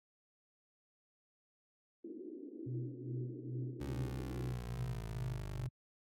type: band-pass noise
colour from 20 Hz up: white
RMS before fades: -48 dBFS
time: 2.04-4.52 s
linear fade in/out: 5 ms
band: 260 to 370 Hz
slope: 48 dB/octave
type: tone with tremolo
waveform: sine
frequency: 125.7 Hz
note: B2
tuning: 31 cents sharp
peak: -37 dBFS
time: 2.66-5.69 s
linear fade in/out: 10 ms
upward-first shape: sine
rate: 2.4 Hz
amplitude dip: 80%
type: linear sweep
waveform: 20% pulse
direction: down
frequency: 69.3 to 47.92 Hz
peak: -37 dBFS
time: 3.8-5.67 s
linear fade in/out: 10 ms
effects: AAC 64 kbps